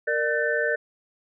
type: tone cluster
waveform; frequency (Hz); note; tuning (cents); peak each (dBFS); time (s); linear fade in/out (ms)
sine; 463.6 / 596 / 1523 / 1777; A#4 / D5 / F#6 / A6; -10 / +25 / +50 / +17; -27; 0.07-0.76; 10
effects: none